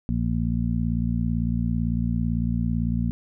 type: harmonic tone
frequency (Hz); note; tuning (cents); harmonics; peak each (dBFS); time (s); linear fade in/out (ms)
57.9; A#1; -11; 1 / 2 / 3 / 4; -27 / -27 / -27 / -27; 0.09-3.11; 0
effects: none